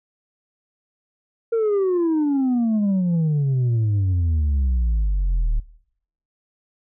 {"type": "exponential sweep", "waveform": "sine", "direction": "down", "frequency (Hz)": [466.2, 36.34], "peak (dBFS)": -14, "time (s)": [1.52, 5.6], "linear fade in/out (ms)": 10, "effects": ["noise-tail reverb RT60 0.7 s tail -20 dB re dry", "tanh soft clip ceiling -16 dBFS"]}